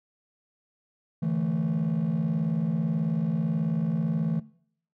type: chord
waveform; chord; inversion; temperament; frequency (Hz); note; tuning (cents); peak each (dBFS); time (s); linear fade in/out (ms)
triangle; D suspended second; none; just; 146.83 / 165.19 / 220.2; D3 / E3 / A3; 0 / +4 / +2; -29 / -23 / -27; 1.22-4.4; 10
effects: noise-tail reverb RT60 0.6 s tail -21 dB re dry + tanh soft clip ceiling -19 dBFS